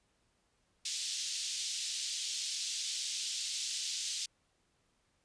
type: band-pass noise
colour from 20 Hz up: pink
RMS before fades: -38 dBFS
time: 0.85-4.26 s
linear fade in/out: 5 ms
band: 3400 to 7800 Hz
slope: 24 dB/octave
effects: pink hiss -75 dBFS RMS until 5.24 s + resampled to 22050 Hz